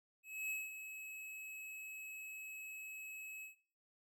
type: tone with ADSR envelope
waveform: square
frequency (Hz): 2574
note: E7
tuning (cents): -42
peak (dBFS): -39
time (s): 0.23-3.56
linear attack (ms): 270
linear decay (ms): 200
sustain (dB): -9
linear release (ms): 130
effects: noise-tail reverb RT60 0.5 s tail -17 dB re dry